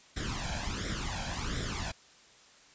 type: noise with flanger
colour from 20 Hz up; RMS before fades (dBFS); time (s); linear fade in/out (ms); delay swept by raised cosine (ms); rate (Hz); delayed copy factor
pink; -35; 0.16-1.92; 10; 0.54 to 1.27; 1.4; +0.75
effects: white hiss -58 dBFS RMS until 2.74 s + resampled to 16000 Hz